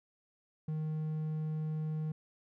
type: tone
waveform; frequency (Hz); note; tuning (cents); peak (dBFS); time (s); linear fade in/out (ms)
triangle; 155.56; D#3; 0; -31; 0.68-2.12; 5
effects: none